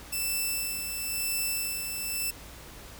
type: tone with tremolo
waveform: 5% pulse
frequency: 2649 Hz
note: E7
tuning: 8 cents sharp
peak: -18 dBFS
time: 0.12-2.31 s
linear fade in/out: 10 ms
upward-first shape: sine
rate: 0.98 Hz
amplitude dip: 45%
effects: added 60 Hz sine -51 dBFS peak until 2.99 s + pink hiss -47 dBFS RMS until 2.99 s